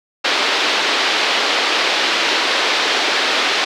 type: band-pass noise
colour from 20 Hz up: white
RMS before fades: -17 dBFS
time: 0.24-3.65 s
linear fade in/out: 10 ms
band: 300 to 4200 Hz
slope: 24 dB/octave
effects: none